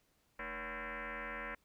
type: tone with frequency modulation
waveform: sine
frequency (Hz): 219.9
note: A3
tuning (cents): -1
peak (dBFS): -40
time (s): 0.39-1.55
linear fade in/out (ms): 5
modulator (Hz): 262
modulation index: 7.9
effects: pink hiss -75 dBFS RMS until 1.64 s